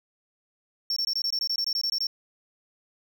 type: tone bursts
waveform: triangle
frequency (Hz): 5450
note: F8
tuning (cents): -43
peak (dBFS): -23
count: 14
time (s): 0.9-2.069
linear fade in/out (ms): 2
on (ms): 64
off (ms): 21
effects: none